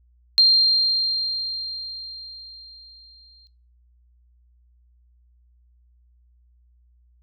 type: tone with exponential decay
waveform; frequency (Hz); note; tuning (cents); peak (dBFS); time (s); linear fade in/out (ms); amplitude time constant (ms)
sine; 4186; C8; 0; -10; 0.38-3.47; 0; 670
effects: noise-tail reverb RT60 0.3 s tail -18 dB re dry + added 60 Hz sine -55 dBFS peak until 7.22 s